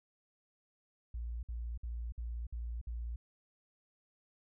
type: tone bursts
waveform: sine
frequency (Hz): 58.27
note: A#1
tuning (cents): 0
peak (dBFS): -37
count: 6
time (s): 1.14-3.16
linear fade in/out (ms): 5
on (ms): 290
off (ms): 56
effects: none